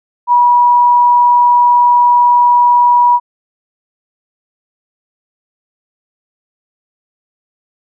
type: tone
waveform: sine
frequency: 969 Hz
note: B5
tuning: 33 cents flat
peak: -5 dBFS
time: 0.27-3.2 s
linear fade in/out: 50 ms
effects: none